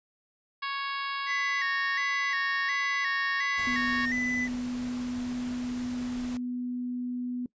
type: harmonic tone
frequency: 554.4 Hz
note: C#5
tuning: in tune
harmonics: 2 / 3 / 4 / 5 / 6 / 7 / 8 / 9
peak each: -33 / -37 / -39 / -41 / -43 / -44 / -45 / -46 dBFS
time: 0.62-4.06 s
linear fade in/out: 10 ms
type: tone with vibrato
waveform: triangle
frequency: 1919 Hz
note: A#6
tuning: 50 cents sharp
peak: -27 dBFS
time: 1.26-4.49 s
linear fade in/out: 50 ms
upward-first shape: square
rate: 1.4 Hz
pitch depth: 71 cents each way
type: noise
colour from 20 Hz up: pink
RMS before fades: -44 dBFS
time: 3.58-6.37 s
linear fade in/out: 0 ms
type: tone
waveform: sine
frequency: 247.2 Hz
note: B3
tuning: 2 cents sharp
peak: -30 dBFS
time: 3.67-7.46 s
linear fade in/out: 2 ms
effects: noise-tail reverb RT60 0.1 s tail -21 dB re dry + resampled to 16000 Hz